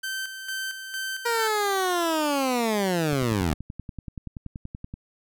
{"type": "tone with tremolo", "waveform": "sawtooth", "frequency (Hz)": 1549, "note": "G6", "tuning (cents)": -21, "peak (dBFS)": -25, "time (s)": [0.03, 1.48], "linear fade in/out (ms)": 10, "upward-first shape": "square", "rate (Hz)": 2.2, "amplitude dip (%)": 55}
{"type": "linear sweep", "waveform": "15% pulse", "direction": "down", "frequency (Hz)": [476.6, 70.9], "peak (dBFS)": -16, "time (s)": [1.25, 3.54], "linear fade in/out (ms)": 10}
{"type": "click train", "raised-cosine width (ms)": 5, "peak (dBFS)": -23, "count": 20, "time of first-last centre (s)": [3.13, 4.94], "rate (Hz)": 10.5}
{"effects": []}